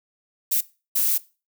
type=noise bursts at uneven times; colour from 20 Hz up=violet; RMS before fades=-21 dBFS; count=2; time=0.51-0.61 / 0.95-1.18 s; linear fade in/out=10 ms; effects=noise-tail reverb RT60 0.3 s tail -19 dB re dry